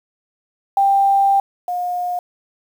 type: tone pair in turn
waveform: sine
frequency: 790 / 714.8 Hz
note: G5 / F5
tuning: +13 / +40 cents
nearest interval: major second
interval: 173 cents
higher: first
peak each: -11 / -19 dBFS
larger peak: first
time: 0.77-1.4 / 1.68-2.19 s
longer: first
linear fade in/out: 2 ms
effects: 7-bit